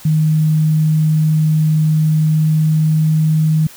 sine tone with pitch glide, 155.56 to 156.55 Hz, D#3 to D#3, 0 to +11 cents, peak -10 dBFS, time 0.05-3.67 s, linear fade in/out 5 ms, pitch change +11 cents, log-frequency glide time 2.12-3.34 s, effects white hiss -39 dBFS RMS until 3.76 s

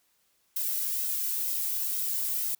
violet noise with flanger, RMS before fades -30 dBFS, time 0.56-2.55 s, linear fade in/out 5 ms, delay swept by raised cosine 1.7 to 2.24 ms, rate 2.1 Hz, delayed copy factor -0.65, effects white hiss -70 dBFS RMS until 2.59 s

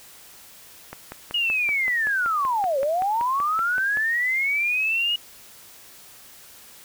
click train, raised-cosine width 0.5 ms, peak -19 dBFS, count 17, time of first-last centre 0.93-3.972 s, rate 5.26 Hz
sine linear two-way sweep, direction down then up, 2903 to 523.3 to 2903 Hz, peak -20 dBFS, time 1.34-5.16 s, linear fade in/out 5 ms, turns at 2.79 s
effects white hiss -47 dBFS RMS until 6.84 s

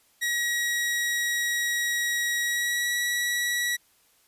sawtooth tone with pitch glide, 1908 to 1932.4 Hz, A#6 to B6, +40 to -38 cents, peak -21 dBFS, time 0.21-3.77 s, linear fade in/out 20 ms, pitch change +22 cents, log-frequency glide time 2.41-2.98 s, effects white hiss -63 dBFS RMS until 4.27 s + resampled to 32000 Hz

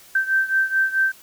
sine beating tone pair, 1557 / 1561.6 Hz, G6 / G6, -12 / -7 cents, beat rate 4.6 Hz, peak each -19 / -22 dBFS, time 0.15-1.12 s, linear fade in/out 5 ms, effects white hiss -48 dBFS RMS until 1.22 s

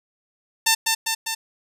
5% pulse tone with echo, 897 Hz, A5, 33 cents sharp, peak -3 dBFS, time 0.66-0.75 s, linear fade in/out 10 ms, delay 200 ms, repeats 3, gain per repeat -3 dB, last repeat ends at 1.35 s, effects none

